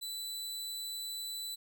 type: tone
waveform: sawtooth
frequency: 3984 Hz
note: B7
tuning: 14 cents sharp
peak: -35 dBFS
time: 0.01-1.56 s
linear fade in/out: 20 ms
effects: none